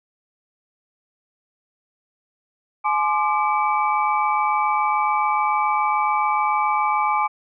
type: tone cluster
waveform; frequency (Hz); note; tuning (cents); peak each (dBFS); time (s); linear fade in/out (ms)
sine; 845 / 1043 / 1190 / 2301; G#5 / C6 / D6 / D7; +30 / -6 / +22 / -36; -21 / -24 / -22 / -28; 2.84-7.28; 20
effects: none